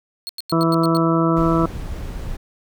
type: tone bursts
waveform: 40% pulse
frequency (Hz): 4319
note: C#8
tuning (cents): -46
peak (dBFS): -25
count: 7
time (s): 0.27-0.97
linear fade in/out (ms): 0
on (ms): 22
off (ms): 91
type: harmonic tone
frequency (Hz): 164.81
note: E3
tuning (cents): 0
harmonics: 1 / 2 / 3 / 4 / 6 / 7 / 8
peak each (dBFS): -19 / -18 / -26 / -25 / -27 / -27 / -24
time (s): 0.52-1.66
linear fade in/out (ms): 5
type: noise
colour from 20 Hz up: brown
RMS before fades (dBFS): -28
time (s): 1.36-2.37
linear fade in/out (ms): 10
effects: none